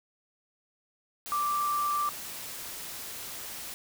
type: tone in noise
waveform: sine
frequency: 1174.7 Hz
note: D6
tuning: in tune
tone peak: -26 dBFS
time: 1.32-2.09 s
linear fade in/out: 0 ms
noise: white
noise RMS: -40 dBFS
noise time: 1.26-3.74 s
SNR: +11 dB
effects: none